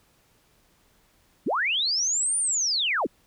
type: linear two-way sweep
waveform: sine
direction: up then down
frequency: 146.83 to 9397 to 146.83 Hz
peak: -22 dBFS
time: 1.46-3.07 s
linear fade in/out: 10 ms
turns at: 2.38 s
effects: pink hiss -63 dBFS RMS until 3.26 s